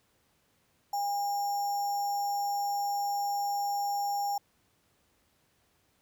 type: tone with sample-and-hold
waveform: sine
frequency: 810 Hz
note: G#5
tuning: 43 cents flat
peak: -28 dBFS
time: 0.93-4.38 s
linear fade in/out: 5 ms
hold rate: 6300 Hz
effects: pink hiss -70 dBFS RMS until 6.01 s + high-pass 60 Hz 12 dB/octave